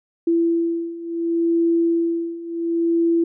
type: beating tone pair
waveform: sine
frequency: 335 / 335.7 Hz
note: E4 / E4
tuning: +28 / +32 cents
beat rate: 0.7 Hz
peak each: -22 / -19 dBFS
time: 0.27-3.24 s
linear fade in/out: 5 ms
effects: none